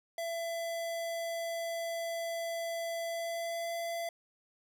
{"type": "tone with pitch glide", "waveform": "square", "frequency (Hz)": [670, 676.2], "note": ["E5", "E5"], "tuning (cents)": [28, 44], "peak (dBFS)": -35, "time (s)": [0.18, 4.09], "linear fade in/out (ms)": 2, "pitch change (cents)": 16, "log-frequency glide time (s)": [3.06, 3.69], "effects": []}